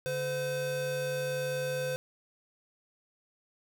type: tone pair together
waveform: square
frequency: 143.68 / 512 Hz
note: D3 / C5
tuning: -38 / -38 cents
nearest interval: octave + minor seventh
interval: 2200 cents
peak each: -39 / -32 dBFS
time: 0.06-1.96 s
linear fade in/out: 0 ms
effects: none